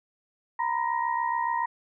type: tone cluster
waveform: sine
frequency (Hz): 934 / 1001 / 1881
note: A#5 / B5 / A#6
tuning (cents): +3 / +23 / +15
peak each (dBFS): -27 / -29 / -34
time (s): 0.59-1.66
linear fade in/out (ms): 5
effects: none